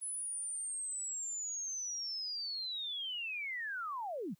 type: linear sweep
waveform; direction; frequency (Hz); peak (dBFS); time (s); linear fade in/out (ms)
sine; down; 10220 to 137.4; -37; 0.01-4.35; 20
effects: white hiss -75 dBFS RMS until 4.39 s